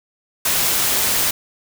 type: noise with amplitude modulation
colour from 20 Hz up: white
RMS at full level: -17 dBFS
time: 0.45-1.31 s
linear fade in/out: 5 ms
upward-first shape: sine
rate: 195 Hz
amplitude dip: 25%
effects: none

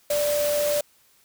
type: tone in noise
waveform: sine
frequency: 587.3 Hz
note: D5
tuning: in tune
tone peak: -21 dBFS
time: 0.1-0.81 s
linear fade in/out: 5 ms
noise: white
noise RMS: -30 dBFS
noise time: 0.1-0.81 s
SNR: +6 dB
effects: white hiss -60 dBFS RMS until 1.24 s

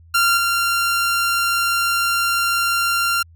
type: tone with level steps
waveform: sawtooth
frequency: 1383 Hz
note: F6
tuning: 17 cents flat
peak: -10 / -13 dBFS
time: 0.14-3.23 s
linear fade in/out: 10 ms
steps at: 0.37 s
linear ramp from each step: 2 ms
effects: added 83 Hz sine -44 dBFS peak until 3.35 s

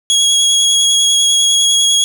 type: tone with vibrato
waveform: 25% pulse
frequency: 3317 Hz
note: G#7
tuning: 3 cents flat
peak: -5 dBFS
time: 0.1-2.04 s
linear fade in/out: 0 ms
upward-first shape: sine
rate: 10 Hz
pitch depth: 12 cents each way
effects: none

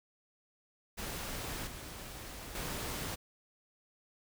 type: noise with level steps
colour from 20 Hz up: pink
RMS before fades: -40 / -46 / -39 dBFS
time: 0.97-3.16 s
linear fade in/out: 20 ms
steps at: 1.67 / 2.55 s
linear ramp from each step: 2 ms
effects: none

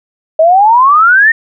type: exponential sweep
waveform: sine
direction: up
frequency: 622.3 to 1864.7 Hz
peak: -3 dBFS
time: 0.39-1.32 s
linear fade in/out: 5 ms
effects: none

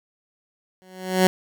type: tone with exponential growth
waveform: 15% pulse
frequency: 185.7 Hz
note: F#3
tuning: 7 cents sharp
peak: -5 dBFS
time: 0.82-1.27 s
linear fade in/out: 0 ms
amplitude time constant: 96 ms
effects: none

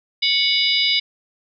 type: tone cluster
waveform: sine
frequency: 2219 / 2942 / 3555 / 3882 / 4910 Hz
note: C#7 / F#7 / A7 / B7 / D#8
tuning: +1 / -11 / +17 / -31 / -24 cents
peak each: -22 dBFS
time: 0.22-1 s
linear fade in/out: 10 ms
effects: none

